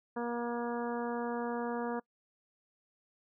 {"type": "harmonic tone", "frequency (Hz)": 237.9, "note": "A#3", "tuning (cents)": 35, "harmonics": [1, 2, 3, 4, 5, 6, 7], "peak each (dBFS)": [-37, -37, -42, -41, -46, -48, -48], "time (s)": [0.16, 2], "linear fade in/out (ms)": 10, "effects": ["noise-tail reverb RT60 0.1 s tail -25 dB re dry"]}